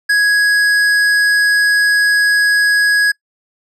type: tone with hard clipping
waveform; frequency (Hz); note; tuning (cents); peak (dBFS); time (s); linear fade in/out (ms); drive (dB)
triangle; 1664; G#6; +3; -11; 0.09-3.12; 10; 14
effects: noise-tail reverb RT60 0.1 s tail -25 dB re dry